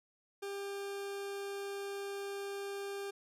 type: tone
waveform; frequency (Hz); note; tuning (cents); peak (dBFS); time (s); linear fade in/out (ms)
40% pulse; 398.5; G4; +28; -38; 0.42-3.11; 10
effects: resampled to 32000 Hz